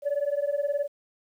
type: beating tone pair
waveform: sine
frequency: 564 / 583 Hz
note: C#5 / D5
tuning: +30 / -13 cents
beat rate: 19 Hz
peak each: -26 dBFS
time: 0.02-0.88 s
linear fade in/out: 50 ms
effects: tanh soft clip ceiling -20 dBFS + 10-bit